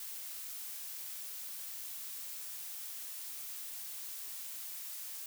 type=noise; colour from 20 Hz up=blue; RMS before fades=-44 dBFS; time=0-5.26 s; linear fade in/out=2 ms; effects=none